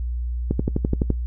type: click train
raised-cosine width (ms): 3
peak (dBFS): -7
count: 8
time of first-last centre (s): 0.51-1.103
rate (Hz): 11.8
effects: noise-tail reverb RT60 0.1 s tail -20 dB re dry + added 60 Hz sine -23 dBFS peak until 1.26 s